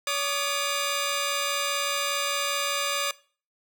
10% pulse tone pair together, 567 / 1218.9 Hz, C#5 / D#6, +39 / -36 cents, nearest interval octave + minor second, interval 1325 cents, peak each -20 dBFS, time 0.07-3.11 s, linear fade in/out 2 ms, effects noise-tail reverb RT60 0.4 s tail -19 dB re dry

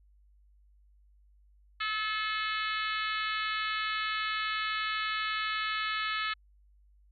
harmonic tone, 431.9 Hz, A4, 32 cents flat, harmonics 3 / 4 / 5 / 6 / 7 / 8 / 9 / 10, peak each -34 / -36 / -38 / -40 / -41 / -42 / -43 / -44 dBFS, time 1.8-6.34 s, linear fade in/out 10 ms, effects added 50 Hz sine -59 dBFS peak until 7.11 s

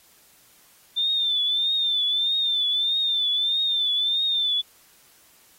sine tone with vibrato, 3568 Hz, A7, 23 cents sharp, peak -20 dBFS, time 0.96-4.62 s, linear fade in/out 20 ms, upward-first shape triangle, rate 1.6 Hz, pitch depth 83 cents each way, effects white hiss -56 dBFS RMS until 5.58 s + AAC 48 kbps

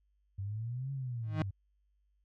sine exponential two-way sweep, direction up then down, 95 to 139.1 to 95 Hz, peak -35 dBFS, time 0.38-1.51 s, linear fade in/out 10 ms, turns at 0.92 s
35% pulse tone with exponential growth, 156.1 Hz, D#3, 6 cents sharp, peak -25 dBFS, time 1.23-1.42 s, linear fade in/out 2 ms, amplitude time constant 41 ms
effects added 50 Hz sine -70 dBFS peak until 2.24 s + low-pass 3000 Hz 12 dB/octave

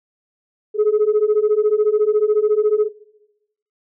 sine beating tone pair, 416.4 / 430.4 Hz, G#4 / A4, +5 / -38 cents, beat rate 14 Hz, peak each -15 dBFS, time 0.74-2.89 s, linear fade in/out 50 ms, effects noise-tail reverb RT60 0.9 s tail -19 dB re dry + tanh soft clip ceiling -9 dBFS

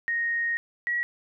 sine tone pair in turn, 1864.7 / 1918.2 Hz, A#6 / A#6, 0 / +49 cents, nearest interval unison, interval 49 cents, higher second, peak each -24 dBFS, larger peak neither, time 0.08-0.57 / 0.87-1.03 s, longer first, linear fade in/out 0 ms, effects none

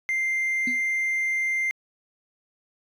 triangle tone, 2093 Hz, C7, in tune, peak -20 dBFS, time 0.09-1.71 s, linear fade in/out 0 ms
sine tone with exponential decay, 246.9 Hz, B3, in tune, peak -24 dBFS, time 0.67-0.83 s, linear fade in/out 5 ms, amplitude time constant 34 ms
effects tanh soft clip ceiling -17 dBFS

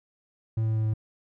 triangle tone with pitch steps, 111.2 / 110.43 / 109.67 / 108.91 Hz, A2 / A2 / A2 / A2, +19 / +7 / -5 / -17 cents, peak -21 dBFS, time 0.57-0.938 s, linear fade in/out 5 ms, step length 92 ms, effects none

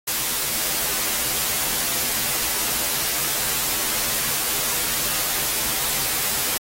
white noise with comb filter, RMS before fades -23 dBFS, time 0.07-6.58 s, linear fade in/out 10 ms, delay 11 ms, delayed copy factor -0.75, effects AAC 48 kbps

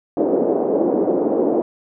pink band-pass noise, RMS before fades -18 dBFS, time 0.17-1.62 s, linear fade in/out 2 ms, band 290 to 560 Hz, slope 24 dB/octave, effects none

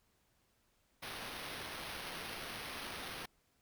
white noise with sample-and-hold, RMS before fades -45 dBFS, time 1.02-3.26 s, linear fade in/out 10 ms, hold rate 7350 Hz, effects pink hiss -75 dBFS RMS until 3.61 s

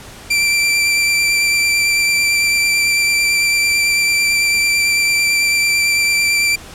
sawtooth tone with vibrato, 2349 Hz, D7, in tune, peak -9 dBFS, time 0.3-6.56 s, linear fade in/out 10 ms, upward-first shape sine, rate 9 Hz, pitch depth 13 cents each way, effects pink hiss -36 dBFS RMS until 6.74 s + low-pass 11000 Hz 12 dB/octave

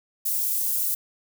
white high-pass noise, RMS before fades -25 dBFS, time 0.25-0.95 s, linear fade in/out 10 ms, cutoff 11000 Hz, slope 12 dB/octave, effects none

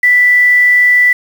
sine tone with quantisation, 1975.5 Hz, B6, in tune, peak -5 dBFS, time 0.03-1.13 s, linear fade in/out 5 ms, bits 5, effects none

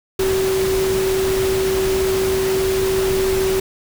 sine tone in noise, 381.1 Hz, G4, 49 cents flat, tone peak -16 dBFS, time 0.19-3.6 s, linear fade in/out 5 ms, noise pink, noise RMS -25 dBFS, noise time 0.19-3.6 s, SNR +6 dB, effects none

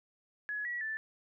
sine tone with pitch steps, 1689 / 1929 / 1760 Hz, G#6 / B6 / A6, +29 / -41 / 0 cents, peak -34 dBFS, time 0.49-0.97 s, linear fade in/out 0 ms, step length 160 ms, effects none

